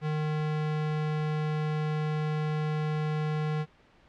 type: tone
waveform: square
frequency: 153.2 Hz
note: D#3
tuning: 27 cents flat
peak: -28 dBFS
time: 0.01-3.66 s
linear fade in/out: 50 ms
effects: pink hiss -60 dBFS RMS until 4.08 s + low-pass 3000 Hz 12 dB/octave